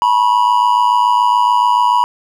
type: tone with amplitude modulation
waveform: triangle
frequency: 975 Hz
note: B5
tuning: 23 cents flat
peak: -4 dBFS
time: 0.02-2.04 s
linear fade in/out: 0 ms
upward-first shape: sine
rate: 107 Hz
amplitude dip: 75%
effects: none

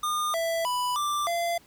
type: tone with pitch steps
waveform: square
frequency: 1215 / 663 / 990 / 1179 / 685 Hz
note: D#6 / E5 / B5 / D6 / F5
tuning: -42 / +10 / +4 / +6 / -34 cents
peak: -26 dBFS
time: 0.03-1.58 s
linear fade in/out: 5 ms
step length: 310 ms
effects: pink hiss -57 dBFS RMS until 1.66 s

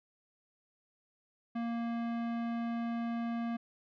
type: tone with tanh clipping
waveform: sine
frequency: 233.1 Hz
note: A#3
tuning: in tune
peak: -35 dBFS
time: 1.55-3.57 s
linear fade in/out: 10 ms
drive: 18 dB
effects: none

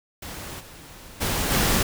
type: noise with level steps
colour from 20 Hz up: pink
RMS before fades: -36 / -44 / -25 / -21 dBFS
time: 0.22-1.83 s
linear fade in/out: 5 ms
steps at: 0.59 / 1.2 / 1.5 s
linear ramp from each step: 20 ms
effects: none

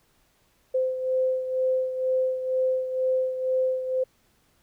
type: beating tone pair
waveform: sine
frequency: 516 / 518.1 Hz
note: C5 / C5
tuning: -24 / -17 cents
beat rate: 2.1 Hz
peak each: -23 / -30 dBFS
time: 0.74-4.04 s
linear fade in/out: 10 ms
effects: pink hiss -65 dBFS RMS until 4.62 s

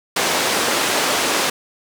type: band-pass noise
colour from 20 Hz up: pink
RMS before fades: -19 dBFS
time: 0.16-1.5 s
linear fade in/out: 5 ms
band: 360 to 9400 Hz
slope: 12 dB/octave
effects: none

